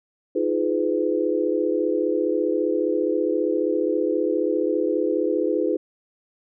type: chord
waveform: sine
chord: F half-diminished seventh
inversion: third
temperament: just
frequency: 314.3 / 349.2 / 419.1 / 502.9 Hz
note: Eb4 / F4 / Ab4 / Cb5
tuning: +18 / 0 / +16 / +31 cents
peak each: -25 dBFS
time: 0.35-5.77 s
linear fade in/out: 10 ms
effects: none